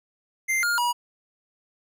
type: tone with pitch steps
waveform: square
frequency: 2090 / 1415 / 964 Hz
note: C7 / F6 / B5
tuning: -2 / +22 / -42 cents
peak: -22 dBFS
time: 0.48-0.93 s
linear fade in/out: 20 ms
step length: 150 ms
effects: none